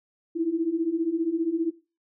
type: beating tone pair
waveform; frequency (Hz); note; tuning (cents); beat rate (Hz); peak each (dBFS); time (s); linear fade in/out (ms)
sine; 318.8 / 333.8; D#4 / E4; +42 / +22; 15; -28 / -24; 0.35-1.71; 20
effects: noise-tail reverb RT60 0.3 s tail -17 dB re dry